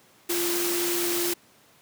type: tone in noise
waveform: sine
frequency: 347.3 Hz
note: F4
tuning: 10 cents flat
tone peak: -27 dBFS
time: 0.29-1.34 s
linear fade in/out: 10 ms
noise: white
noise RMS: -28 dBFS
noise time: 0.29-1.34 s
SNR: -2 dB
effects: pink hiss -57 dBFS RMS until 1.81 s + high-pass 150 Hz 12 dB/octave